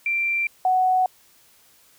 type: tone pair in turn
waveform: sine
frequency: 2358 / 742.7 Hz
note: D7 / F#5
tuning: +6 / +6 cents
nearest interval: octave + minor sixth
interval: 2000 cents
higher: first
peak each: -20 / -16 dBFS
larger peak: second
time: 0.06-0.47 / 0.65-1.06 s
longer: neither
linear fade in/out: 2 ms
effects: white hiss -56 dBFS RMS until 1.98 s